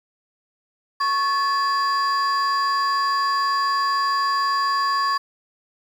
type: tone cluster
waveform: sine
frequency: 1105 / 1729 / 4778 Hz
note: C#6 / A6 / D8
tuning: -6 / -31 / +29 cents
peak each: -18 / -26 / -26 dBFS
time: 1-5.18 s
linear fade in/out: 10 ms
effects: tanh soft clip ceiling -14 dBFS + 8-bit